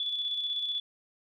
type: tone with tremolo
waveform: sine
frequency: 3442 Hz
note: A7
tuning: 39 cents flat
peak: -28 dBFS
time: 0-0.8 s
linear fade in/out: 2 ms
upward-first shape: square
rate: 16 Hz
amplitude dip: 35%
effects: none